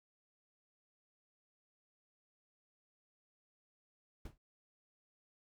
brown noise with exponential decay, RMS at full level -41 dBFS, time 4.25-4.38 s, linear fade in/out 5 ms, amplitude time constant 27 ms, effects none

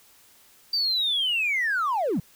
triangle linear sweep, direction down, 4699 to 132.4 Hz, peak -19 dBFS, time 0.73-2.2 s, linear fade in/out 5 ms, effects tanh soft clip ceiling -19 dBFS + white hiss -56 dBFS RMS until 2.35 s

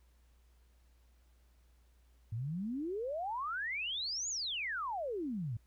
sine exponential two-way sweep, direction up then down, 104.5 to 7040 to 104.5 Hz, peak -35 dBFS, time 2.32-5.57 s, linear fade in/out 5 ms, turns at 4.29 s, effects added 60 Hz sine -63 dBFS peak until 5.66 s + pink hiss -75 dBFS RMS until 5.66 s

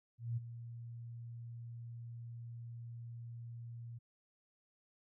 sine tone with ADSR envelope, 117.5 Hz, A#2, 14 cents sharp, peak -33 dBFS, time 0.18-3.99 s, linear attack 190 ms, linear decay 19 ms, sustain -12 dB, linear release 16 ms, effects none

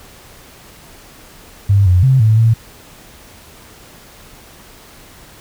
sine tone with pitch steps, 99.8 / 90.3 / 132.1 / 109.5 / 113.3 Hz, G2 / F#2 / C3 / A2 / A#2, +32 / -42 / +17 / -8 / -49 cents, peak -7 dBFS, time 1.69-2.54 s, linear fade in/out 10 ms, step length 170 ms, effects pink hiss -41 dBFS RMS until 5.4 s

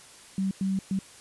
sine tone bursts at uneven times, 192.1 Hz, G3, 35 cents flat, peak -24 dBFS, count 3, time 0.38-0.51 / 0.61-0.79 / 0.91-0.99 s, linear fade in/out 2 ms, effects white hiss -50 dBFS RMS until 1.2 s + resampled to 24000 Hz

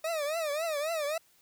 40% pulse tone with vibrato, 620 Hz, D#5, 6 cents flat, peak -29 dBFS, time 0.04-1.18 s, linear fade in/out 5 ms, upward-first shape triangle, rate 3.7 Hz, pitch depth 170 cents each way, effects white hiss -65 dBFS RMS until 1.41 s

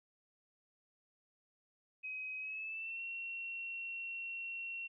sine tone with pitch glide, 2530 to 2727 Hz, D#7 to F7, +28 to -42 cents, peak -40 dBFS, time 2.03-4.88 s, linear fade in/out 20 ms, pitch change +130 cents, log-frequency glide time 2.39-3.02 s, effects none

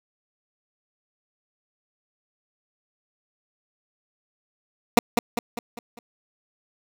15% pulse tone with echo, 236.4 Hz, A#3, 24 cents sharp, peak -4 dBFS, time 4.97-4.99 s, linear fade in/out 2 ms, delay 200 ms, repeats 5, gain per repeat -6 dB, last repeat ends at 5.99 s, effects none

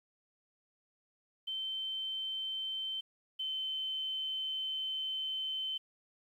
sine tone pair in turn, 3095 / 3074 Hz, G7 / G7, -23 / -35 cents, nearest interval unison, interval 12 cents, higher first, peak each -35 / -34 dBFS, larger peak second, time 1.47-3.01 / 3.39-5.78 s, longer second, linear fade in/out 10 ms, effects 11-bit

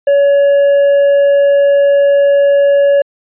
triangle tone, 564 Hz, C#5, 30 cents sharp, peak -4 dBFS, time 0.07-3.02 s, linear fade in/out 5 ms, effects resampled to 8000 Hz

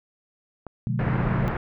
click, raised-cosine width 1 ms, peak -22 dBFS, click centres 0.667 s
sine chord, B diminished seventh, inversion none, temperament just, 123.47 / 148.16 / 177.8 / 213.4 Hz, B2 / D3 / F3 / Ab3, 0 / +16 / +31 / +47 cents, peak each -25 / -30 / -31 / -31 dBFS, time 0.87-1.48 s, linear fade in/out 0 ms
pink low-pass noise, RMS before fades -28 dBFS, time 0.99-1.57 s, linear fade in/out 2 ms, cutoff 1900 Hz, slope 24 dB/octave
effects none

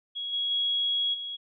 sine tone with level steps, 3322 Hz, G#7, in tune, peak -31 / -26 / -24 / -33 dBFS, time 0.15-1.37 s, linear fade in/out 20 ms, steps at 0.32 / 0.5 / 1.13 s, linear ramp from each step 20 ms, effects none

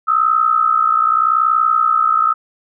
sine tone pair together, 1257.7 / 1318.5 Hz, D#6 / E6, +18 / 0 cents, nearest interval minor second, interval 82 cents, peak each -14 dBFS, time 0.07-2.34 s, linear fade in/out 20 ms, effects none

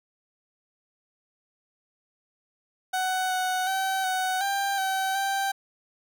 30% pulse tone with pitch steps, 746 / 741 / 767 / 747 / 792 / 767 / 784 Hz, F#5 / F#5 / G5 / F#5 / G5 / G5 / G5, +14 / +2 / -38 / +16 / +18 / -38 / 0 cents, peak -22 dBFS, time 2.93-5.52 s, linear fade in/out 10 ms, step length 370 ms, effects none

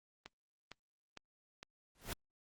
click train, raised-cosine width 0.2 ms, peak -30 dBFS, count 4, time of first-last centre 0.26-1.63 s, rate 2.19 Hz
pink noise with exponential growth, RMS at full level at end -37 dBFS, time 1.95-2.13 s, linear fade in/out 1 ms, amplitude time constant 39 ms
effects Opus 32 kbps

